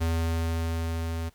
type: tone with level ramp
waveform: square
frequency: 82.41 Hz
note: E2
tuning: in tune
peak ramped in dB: -24 to -30 dBFS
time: 0-1.3 s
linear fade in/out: 20 ms
effects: pink hiss -63 dBFS RMS until 1.34 s